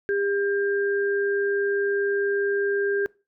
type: tone pair together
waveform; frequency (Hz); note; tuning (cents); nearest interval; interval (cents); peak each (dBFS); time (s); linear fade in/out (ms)
sine; 401.3 / 1597; G4 / G6; +41 / +32; 2 octaves; 2391; -22 / -28; 0.09-3.06; 0
effects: noise-tail reverb RT60 0.3 s tail -23 dB re dry